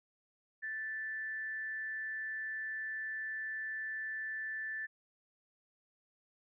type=tone with frequency modulation; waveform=sine; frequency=1760 Hz; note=A6; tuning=in tune; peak=-37 dBFS; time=0.62-4.87 s; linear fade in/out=20 ms; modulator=208 Hz; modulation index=0.21; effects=none